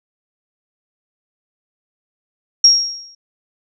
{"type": "tone with exponential decay", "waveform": "sine", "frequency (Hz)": 5588, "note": "F8", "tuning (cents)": 0, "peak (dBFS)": -3, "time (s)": [2.64, 3.15], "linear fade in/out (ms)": 5, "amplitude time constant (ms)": 110, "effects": []}